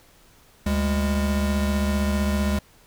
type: tone pair together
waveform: square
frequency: 72.9 / 203.3 Hz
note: D2 / G#3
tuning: -12 / -37 cents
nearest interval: octave + tritone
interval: 1775 cents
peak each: -24 dBFS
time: 0.66-2.59 s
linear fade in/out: 5 ms
effects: pink hiss -55 dBFS RMS until 2.86 s